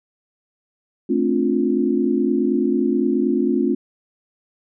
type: chord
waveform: sine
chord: D minor seventh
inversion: second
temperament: just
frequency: 220.2 / 264.3 / 293.7 / 352.4 Hz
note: A3 / C4 / D4 / F4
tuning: +2 / +18 / 0 / +16 cents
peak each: -22 / -20 / -24 / -21 dBFS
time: 1.09-3.75 s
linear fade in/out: 10 ms
effects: none